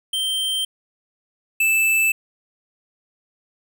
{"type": "tone pair in turn", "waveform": "square", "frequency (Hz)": [3136, 2637], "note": ["G7", "E7"], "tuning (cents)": [0, 0], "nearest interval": "minor third", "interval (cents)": 300, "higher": "first", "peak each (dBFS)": [-21, -16], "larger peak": "second", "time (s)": [[0.13, 0.65], [1.6, 2.12]], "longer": "neither", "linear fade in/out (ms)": 5, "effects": []}